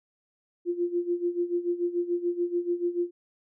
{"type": "tone with tremolo", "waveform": "sine", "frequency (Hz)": 349.2, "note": "F4", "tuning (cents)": 0, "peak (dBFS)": -22, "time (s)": [0.65, 3.11], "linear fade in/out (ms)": 50, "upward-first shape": "sine", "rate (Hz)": 6.9, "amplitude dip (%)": 80, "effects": []}